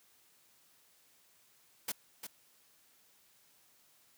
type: noise with echo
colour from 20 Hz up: white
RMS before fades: -36 dBFS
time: 1.88-1.92 s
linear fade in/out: 5 ms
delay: 350 ms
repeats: 1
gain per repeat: -8 dB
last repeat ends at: 2.27 s
effects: white hiss -67 dBFS RMS until 4.17 s + high-pass 80 Hz 12 dB/octave